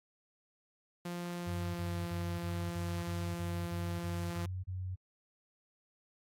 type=tone with pitch glide; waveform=sawtooth; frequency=174.61 to 171.91 Hz; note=F3 to F3; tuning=0 to -27 cents; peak=-34 dBFS; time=1.05-4.46 s; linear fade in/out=5 ms; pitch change=-27 cents; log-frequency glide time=1.42-2.01 s
type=tone bursts; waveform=sine; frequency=92.5 Hz; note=F#2; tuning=in tune; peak=-36 dBFS; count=11; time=1.46-4.96 s; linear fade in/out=20 ms; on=290 ms; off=31 ms
effects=AAC 64 kbps